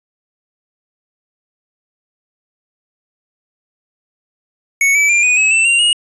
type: tone with pitch steps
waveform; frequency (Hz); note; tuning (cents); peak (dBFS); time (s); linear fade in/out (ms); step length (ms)
square; 2217 / 2300 / 2387 / 2477 / 2570 / 2667 / 2768 / 2872; C#7 / D7 / D7 / D#7 / E7 / E7 / F7 / F7; 0 / -37 / +28 / -8 / -45 / +20 / -16 / +48; -10; 4.81-5.93; 2; 140
effects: resampled to 24000 Hz